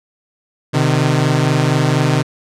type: tone pair together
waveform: sawtooth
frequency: 128.41 / 152.6 Hz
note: C3 / D#3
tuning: -32 / -33 cents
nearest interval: minor third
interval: 299 cents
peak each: -11 dBFS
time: 0.73-2.23 s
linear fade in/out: 20 ms
effects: low-pass 8000 Hz 12 dB/octave